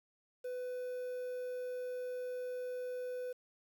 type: tone with quantisation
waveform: triangle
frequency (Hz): 500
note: B4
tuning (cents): +21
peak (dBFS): -36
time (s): 0.44-3.33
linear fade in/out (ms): 10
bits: 10
effects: none